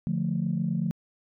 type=chord; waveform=sine; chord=D minor; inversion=none; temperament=equal; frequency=146.83 / 174.61 / 220 Hz; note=D3 / F3 / A3; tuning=0 / 0 / 0 cents; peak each=-30 / -27 / -30 dBFS; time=0.07-0.91 s; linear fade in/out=0 ms; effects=tanh soft clip ceiling -16 dBFS